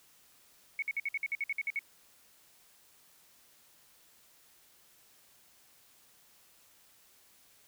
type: tone bursts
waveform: sine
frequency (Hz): 2217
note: C#7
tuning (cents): 0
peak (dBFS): -30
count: 12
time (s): 0.79-1.791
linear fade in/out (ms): 2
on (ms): 33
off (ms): 55
effects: white hiss -63 dBFS RMS until 7.67 s